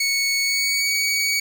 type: tone with pitch glide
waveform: 20% pulse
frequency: 2217 to 2254 Hz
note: C#7 to C#7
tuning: 0 to +28 cents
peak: -14 dBFS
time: 0-1.4 s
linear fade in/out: 5 ms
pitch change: +28 cents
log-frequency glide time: 0.42-0.89 s
effects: none

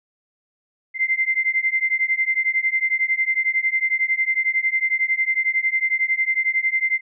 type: beating tone pair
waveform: sine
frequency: 2078 / 2089 Hz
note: C7 / C7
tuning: -12 / -3 cents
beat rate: 11 Hz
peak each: -21 dBFS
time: 0.94-7.01 s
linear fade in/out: 50 ms
effects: none

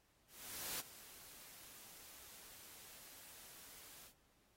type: noise with ADSR envelope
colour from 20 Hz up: white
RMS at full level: -43 dBFS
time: 0.27-4.14 s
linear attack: 530 ms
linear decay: 12 ms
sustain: -15 dB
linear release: 93 ms
effects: pink hiss -75 dBFS RMS until 4.56 s + AAC 48 kbps

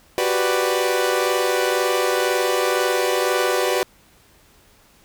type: chord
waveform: sawtooth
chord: G major seventh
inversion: third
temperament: equal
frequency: 370 / 392 / 493.9 / 587.3 Hz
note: F#4 / G4 / B4 / D5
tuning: 0 / 0 / 0 / 0 cents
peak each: -19 / -22 / -18 / -21 dBFS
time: 0.18-3.83 s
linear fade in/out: 0 ms
effects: pink hiss -54 dBFS RMS until 5.04 s

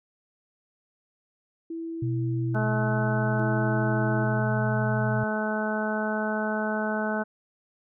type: tone with tremolo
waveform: sine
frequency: 329.6 Hz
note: E4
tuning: in tune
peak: -31 dBFS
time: 1.7-4.4 s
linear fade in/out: 5 ms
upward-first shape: square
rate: 0.59 Hz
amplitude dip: 55%
type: tone with pitch glide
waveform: sine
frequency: 123.5 to 122.58 Hz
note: B2 to B2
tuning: 0 to -13 cents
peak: -25 dBFS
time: 2.02-5.24 s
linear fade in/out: 5 ms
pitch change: -13 cents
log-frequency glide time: 2.44-4.99 s
type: harmonic tone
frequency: 214.9 Hz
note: A3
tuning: 41 cents flat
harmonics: 1 / 2 / 3 / 4 / 5 / 6 / 7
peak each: -29 / -34 / -31 / -34 / -41 / -39 / -32 dBFS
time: 2.54-7.24 s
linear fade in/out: 20 ms
effects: none

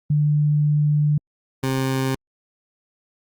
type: tone pair in turn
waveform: sine / 20% pulse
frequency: 148.7 / 132.6 Hz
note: D3 / C3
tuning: +22 / +23 cents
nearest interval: major second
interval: 199 cents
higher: first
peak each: -15 / -15 dBFS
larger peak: neither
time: 0.1-1.18 / 1.63-2.15 s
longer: first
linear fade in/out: 5 ms
effects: Opus 48 kbps

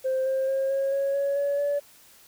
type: tone with pitch steps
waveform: sine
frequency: 523.3 / 530.3 / 537.4 / 544.6 / 551.9 / 559.2 / 566.7 / 574.3 Hz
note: C5 / C5 / C5 / C#5 / C#5 / C#5 / C#5 / D5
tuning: 0 / +23 / +46 / -31 / -8 / +15 / +38 / -39 cents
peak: -21 dBFS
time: 0.04-1.8 s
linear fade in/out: 20 ms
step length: 220 ms
effects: tanh soft clip ceiling -20 dBFS + white hiss -54 dBFS RMS until 2.27 s

